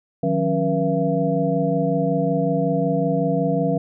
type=tone cluster; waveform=sine; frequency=155.7 / 181.1 / 275.5 / 479.6 / 673 Hz; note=D#3 / F#3 / C#4 / A#4 / E5; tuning=+2 / -37 / -11 / +49 / +36 cents; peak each=-24 dBFS; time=0.23-3.78 s; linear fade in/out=5 ms; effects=none